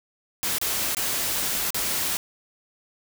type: noise with dropouts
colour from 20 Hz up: white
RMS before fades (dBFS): -26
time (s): 0.43-2.17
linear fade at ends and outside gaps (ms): 0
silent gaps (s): 0.584-0.614 / 0.948-0.969 / 1.705-1.745
effects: none